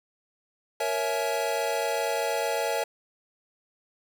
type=chord; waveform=square; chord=A# half-diminished seventh; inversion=none; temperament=equal with one note detuned; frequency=466.2 / 554.4 / 659.3 / 845.6 Hz; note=A#4 / C#5 / E5 / G#5; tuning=0 / 0 / 0 / +31 cents; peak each=-32 dBFS; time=0.8-2.84 s; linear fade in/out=5 ms; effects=none